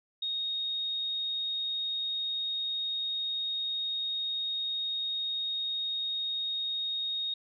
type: tone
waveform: sine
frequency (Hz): 3729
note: A#7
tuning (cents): 0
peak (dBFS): -30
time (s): 0.22-7.34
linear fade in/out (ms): 5
effects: none